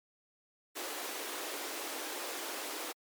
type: high-pass noise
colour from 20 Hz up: pink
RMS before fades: -40 dBFS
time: 0.75-2.93 s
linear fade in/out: 20 ms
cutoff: 290 Hz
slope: 48 dB/octave
effects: MP3 96 kbps